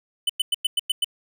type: tone bursts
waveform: square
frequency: 3004 Hz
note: F#7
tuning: 26 cents sharp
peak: -19 dBFS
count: 7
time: 0.27-1.045 s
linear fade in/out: 5 ms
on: 25 ms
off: 100 ms
effects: none